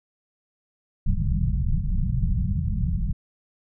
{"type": "low-pass noise", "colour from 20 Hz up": "pink", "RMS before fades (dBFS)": -23, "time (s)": [1.06, 3.13], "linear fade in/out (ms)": 10, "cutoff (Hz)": 200, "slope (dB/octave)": 96, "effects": []}